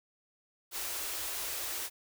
white band-stop noise, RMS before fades -37 dBFS, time 0.71-1.9 s, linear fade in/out 50 ms, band 100 to 300 Hz, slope 48 dB/octave, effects none

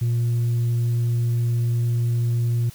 sine tone, 118.5 Hz, A#2, 29 cents sharp, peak -16 dBFS, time 0.01-2.7 s, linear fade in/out 10 ms, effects tanh soft clip ceiling -17 dBFS + white hiss -47 dBFS RMS until 2.74 s

